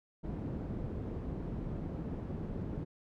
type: low-pass noise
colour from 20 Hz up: white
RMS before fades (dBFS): -39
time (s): 0.23-2.85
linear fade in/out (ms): 20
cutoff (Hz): 230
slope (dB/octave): 12
effects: none